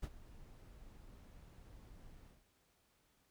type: noise with ADSR envelope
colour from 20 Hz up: brown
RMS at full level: -39 dBFS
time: 0.02-2.44 s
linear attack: 15 ms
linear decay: 51 ms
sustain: -18 dB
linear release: 170 ms
effects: pink hiss -75 dBFS RMS until 3.3 s